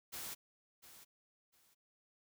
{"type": "noise with echo", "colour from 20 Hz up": "white", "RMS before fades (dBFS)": -45, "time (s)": [0.12, 0.35], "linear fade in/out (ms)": 20, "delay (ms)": 700, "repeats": 2, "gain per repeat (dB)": -13, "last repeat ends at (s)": 1.75, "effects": []}